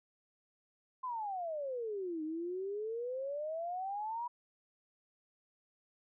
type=exponential two-way sweep; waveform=sine; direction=down then up; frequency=1046.5 to 306 to 979 Hz; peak=-36 dBFS; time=1.03-4.28 s; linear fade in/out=10 ms; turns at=2.23 s; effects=none